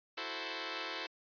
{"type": "chord", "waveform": "5% pulse", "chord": "F# half-diminished seventh", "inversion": "third", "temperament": "equal", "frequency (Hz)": [329.6, 370, 440, 523.3], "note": ["E4", "F#4", "A4", "C5"], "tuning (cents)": [0, 0, 0, 0], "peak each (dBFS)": [-32, -34, -32, -31], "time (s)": [0.17, 1.07], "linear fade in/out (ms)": 10, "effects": ["resampled to 11025 Hz"]}